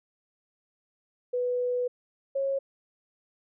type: tone pair in turn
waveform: sine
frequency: 493.9 / 546.1 Hz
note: B4 / C#5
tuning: 0 / -26 cents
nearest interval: major second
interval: 174 cents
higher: second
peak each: -25 dBFS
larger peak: neither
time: 1.33-1.88 / 2.35-2.59 s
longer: first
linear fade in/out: 10 ms
effects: none